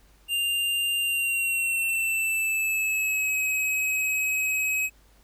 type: tone with pitch glide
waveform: square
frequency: 2794 to 2547 Hz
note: F7 to D#7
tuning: 0 to +40 cents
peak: -24 dBFS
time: 0.28-4.9 s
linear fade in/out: 50 ms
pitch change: -160 cents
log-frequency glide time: 0.99-3.35 s
effects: added 50 Hz sine -57 dBFS peak until 5.23 s + pink hiss -61 dBFS RMS until 5.23 s